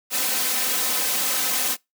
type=noise with comb filter; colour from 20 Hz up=white; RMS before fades=-23 dBFS; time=0.1-1.77 s; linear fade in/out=50 ms; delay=3.9 ms; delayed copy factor=+0.85; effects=noise-tail reverb RT60 0.2 s tail -25 dB re dry + high-pass 200 Hz 12 dB/octave